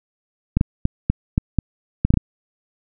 clicks, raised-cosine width 5 ms, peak -3 dBFS, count 10, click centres 0.57 / 0.611 / 0.854 / 1.1 / 1.379 / 1.587 / 2.05 / 2.105 / 2.14 / 2.173 s, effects none

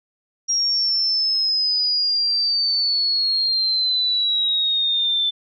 sine exponential sweep, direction down, 5640 to 3520 Hz, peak -17 dBFS, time 0.48-5.31 s, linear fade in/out 20 ms, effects none

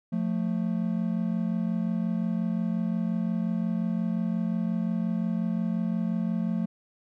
triangle tone pair together, 176.64 / 222.3 Hz, F3 / A3, +20 / +18 cents, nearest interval major third, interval 398 cents, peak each -26 dBFS, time 0.12-6.66 s, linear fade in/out 10 ms, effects none

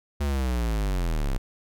square linear sweep, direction down, 73.42 to 30.87 Hz, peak -24 dBFS, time 0.2-1.38 s, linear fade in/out 10 ms, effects none

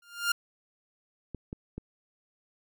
sawtooth tone with exponential growth, 1403 Hz, F6, 8 cents sharp, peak -18 dBFS, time 0.02-0.32 s, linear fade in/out 5 ms, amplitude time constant 65 ms
clicks, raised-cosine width 3 ms, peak -24 dBFS, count 3, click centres 1.347 / 1.529 / 1.78 s
effects none

